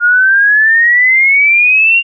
sine exponential sweep, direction up, 1413 to 2794 Hz, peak -5 dBFS, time 0-2.03 s, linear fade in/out 50 ms, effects none

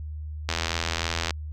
click train, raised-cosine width 0.2 ms, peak -8 dBFS, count 69, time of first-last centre 0.49-1.307 s, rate 83.2 Hz, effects added 76 Hz sine -32 dBFS peak until 1.52 s

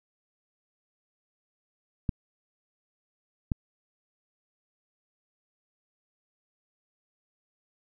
clicks, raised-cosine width 5 ms, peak -14 dBFS, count 2, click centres 2.092 / 3.518 s, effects none

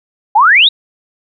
sine exponential sweep, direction up, 789 to 3936 Hz, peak -4 dBFS, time 0.35-0.69 s, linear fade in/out 10 ms, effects none

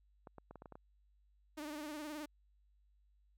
clicks, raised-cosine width 1 ms, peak -37 dBFS, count 8, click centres 0.272 / 0.383 / 0.51 / 0.557 / 0.621 / 0.658 / 0.723 / 0.755 s
sawtooth tone with vibrato, 300.5 Hz, D4, 40 cents sharp, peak -39 dBFS, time 1.57-2.26 s, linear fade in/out 10 ms, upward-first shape sine, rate 19 Hz, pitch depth 67 cents each way
effects added 50 Hz sine -68 dBFS peak until 3.37 s

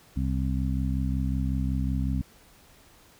harmonic tone, 65.41 Hz, C2, in tune, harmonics 1 / 2 / 3 / 4, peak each -27 / -30 / -32 / -33 dBFS, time 0.16-2.22 s, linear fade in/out 10 ms, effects pink hiss -56 dBFS RMS until 3.19 s

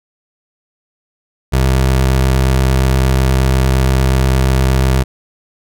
25% pulse tone with vibrato, 65.41 Hz, C2, in tune, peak -6 dBFS, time 1.52-5.04 s, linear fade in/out 20 ms, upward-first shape triangle, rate 8.5 Hz, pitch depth 17 cents each way, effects none

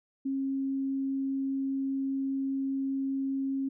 sine tone, 270.5 Hz, C#4, 42 cents flat, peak -28 dBFS, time 0.25-3.69 s, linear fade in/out 10 ms, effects none

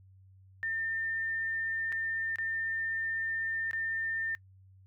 sine tone with dropouts, 1804 Hz, A6, 43 cents sharp, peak -31 dBFS, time 0.63-4.35 s, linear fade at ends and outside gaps 0 ms, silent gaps 1.921-1.925 / 2.358-2.385 / 3.711-3.732 s, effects noise-tail reverb RT60 0.1 s tail -24 dB re dry + added 95 Hz sine -55 dBFS peak until 4.86 s

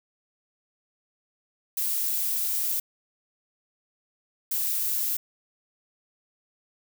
violet noise bursts at uneven times, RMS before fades -27 dBFS, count 2, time 1.77-2.8 / 4.51-5.17 s, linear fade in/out 5 ms, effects none

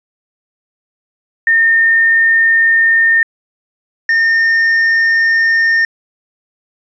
sine / triangle tone pair in turn, 1821 / 1821 Hz, A#6 / A#6, -41 / -41 cents, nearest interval unison, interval 0 cents, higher neither, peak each -7 dBFS, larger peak neither, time 1.47-3.23 / 4.09-5.85 s, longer neither, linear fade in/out 2 ms, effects resampled to 16000 Hz

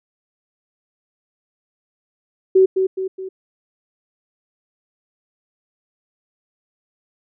sine tone with echo, 378.5 Hz, F#4, 39 cents sharp, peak -8 dBFS, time 2.55-2.66 s, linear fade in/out 10 ms, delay 210 ms, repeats 3, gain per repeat -6 dB, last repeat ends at 3.29 s, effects none

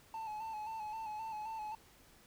triangle tone with vibrato, 871 Hz, A5, 18 cents flat, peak -38 dBFS, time 0.14-1.75 s, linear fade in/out 2 ms, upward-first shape square, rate 3.8 Hz, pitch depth 40 cents each way, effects pink hiss -63 dBFS RMS until 2.26 s

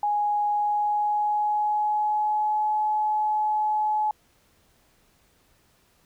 sine tone with pitch glide, 830.6 to 852 Hz, G#5 to G#5, 0 to +44 cents, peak -21 dBFS, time 0.03-4.11 s, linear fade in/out 2 ms, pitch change +44 cents, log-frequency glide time 0.48-2.76 s, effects pink hiss -63 dBFS RMS until 6.05 s

